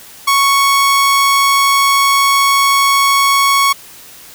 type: tone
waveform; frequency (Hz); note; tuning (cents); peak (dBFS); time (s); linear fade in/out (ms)
sawtooth; 1108.7; C#6; 0; -5; 0.27-3.73; 10
effects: white hiss -37 dBFS RMS until 4.34 s